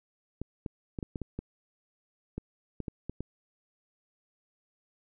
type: clicks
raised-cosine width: 3 ms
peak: -22 dBFS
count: 12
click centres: 0.416 / 0.662 / 0.988 / 1.028 / 1.158 / 1.217 / 1.39 / 2.38 / 2.803 / 2.882 / 3.096 / 3.206 s
effects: none